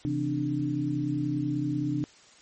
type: tone cluster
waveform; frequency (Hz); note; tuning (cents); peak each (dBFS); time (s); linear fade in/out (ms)
sine; 133.2 / 163.6 / 260.7 / 296.9; C3 / E3 / C4 / D4; +31 / -13 / -6 / +19; -31 / -36 / -36 / -28; 0.05-2.04; 0
effects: white hiss -55 dBFS RMS until 2.41 s + MP3 32 kbps